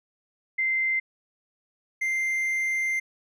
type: tone pair in turn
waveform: sine / triangle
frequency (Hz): 2081 / 2091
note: C7 / C7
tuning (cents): -10 / -2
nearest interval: unison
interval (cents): 8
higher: second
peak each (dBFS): -22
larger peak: neither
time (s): 0.58-1 / 2.01-3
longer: second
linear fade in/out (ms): 10
effects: none